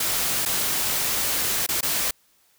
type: noise with dropouts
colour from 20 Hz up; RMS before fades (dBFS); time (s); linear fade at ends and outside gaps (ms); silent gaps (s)
white; -24; 0-2.11; 5; 0.453-0.458 / 1.665-1.688 / 1.809-1.828
effects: white hiss -62 dBFS RMS until 2.58 s